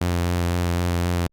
sawtooth tone with vibrato, 87.31 Hz, F2, in tune, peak -16 dBFS, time 0.01-1.27 s, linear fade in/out 5 ms, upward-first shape sine, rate 3.9 Hz, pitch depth 19 cents each way, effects Opus 48 kbps

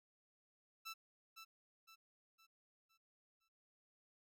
15% pulse tone with echo, 1326 Hz, E6, 10 cents sharp, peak -40 dBFS, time 0.85-0.94 s, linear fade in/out 20 ms, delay 510 ms, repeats 5, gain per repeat -7 dB, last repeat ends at 3.49 s, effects none

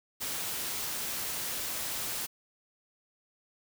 white noise, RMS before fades -35 dBFS, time 0.2-2.27 s, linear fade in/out 20 ms, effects none

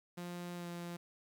sawtooth tone with pitch glide, 175.5 to 172.98 Hz, F3 to F3, +9 to -16 cents, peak -38 dBFS, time 0.17-0.97 s, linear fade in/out 10 ms, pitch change -25 cents, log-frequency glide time 0.55-0.67 s, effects 11-bit

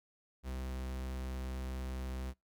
45% pulse tone, 64.6 Hz, C2, 21 cents flat, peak -38 dBFS, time 0.43-2.34 s, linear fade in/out 50 ms, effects noise-tail reverb RT60 0.2 s tail -24 dB re dry

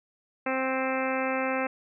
harmonic tone, 262.4 Hz, C4, 5 cents sharp, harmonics 1 / 2 / 3 / 4 / 5 / 6 / 7 / 8 / 9 / 10, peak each -32 / -30 / -34 / -37 / -36 / -37 / -40 / -37 / -40 / -38 dBFS, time 0.46-1.67 s, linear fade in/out 5 ms, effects none

